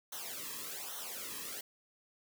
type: noise with flanger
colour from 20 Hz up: white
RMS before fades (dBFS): -43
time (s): 0.12-1.61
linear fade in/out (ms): 5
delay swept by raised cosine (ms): 0.41 to 1.4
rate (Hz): 1.2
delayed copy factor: -0.85
effects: none